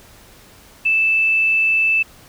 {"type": "tone", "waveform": "sine", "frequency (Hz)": 2637, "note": "E7", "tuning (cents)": 0, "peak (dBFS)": -13, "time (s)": [0.85, 2.03], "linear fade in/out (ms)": 10, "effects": ["pink hiss -46 dBFS RMS until 2.28 s"]}